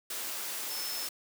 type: tone in noise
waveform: sine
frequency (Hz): 5274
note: E8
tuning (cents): 0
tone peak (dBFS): -38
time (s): 0.7-1.07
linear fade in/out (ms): 5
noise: white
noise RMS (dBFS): -37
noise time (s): 0.1-1.09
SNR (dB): -4
effects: high-pass 300 Hz 12 dB/octave